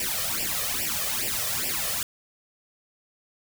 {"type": "noise with flanger", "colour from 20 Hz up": "white", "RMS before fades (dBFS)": -28, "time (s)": [0, 2.03], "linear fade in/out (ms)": 2, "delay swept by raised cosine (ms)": [0.38, 1.68], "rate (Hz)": 2.4, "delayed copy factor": 0.9, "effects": []}